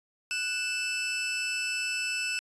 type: tone pair together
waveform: sawtooth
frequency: 1481.4 / 2637 Hz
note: F#6 / E7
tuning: +2 / 0 cents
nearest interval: minor seventh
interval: 998 cents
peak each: -33 / -26 dBFS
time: 0.31-2.39 s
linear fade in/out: 0 ms
effects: resampled to 22050 Hz